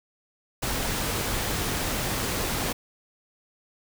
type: noise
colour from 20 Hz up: pink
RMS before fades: -28 dBFS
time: 0.62-2.73 s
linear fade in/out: 10 ms
effects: none